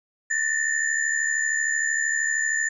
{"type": "tone cluster", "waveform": "sine", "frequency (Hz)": [1764, 1837, 7040], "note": ["A6", "A#6", "A8"], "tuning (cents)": [4, -26, 0], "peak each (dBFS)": [-25, -25, -29], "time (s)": [0.3, 2.69], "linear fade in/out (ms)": 10, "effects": []}